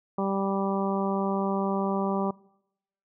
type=harmonic tone; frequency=195.6 Hz; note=G3; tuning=4 cents flat; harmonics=1 / 2 / 3 / 4 / 5 / 6; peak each=-28 / -31 / -33 / -34 / -35 / -36 dBFS; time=0.18-2.31 s; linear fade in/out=5 ms; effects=noise-tail reverb RT60 0.8 s tail -23 dB re dry